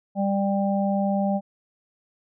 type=harmonic tone; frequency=197.8 Hz; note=G3; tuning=16 cents sharp; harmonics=1 / 3 / 4; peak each=-22 / -27 / -28 dBFS; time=0.15-1.41 s; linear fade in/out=50 ms; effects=none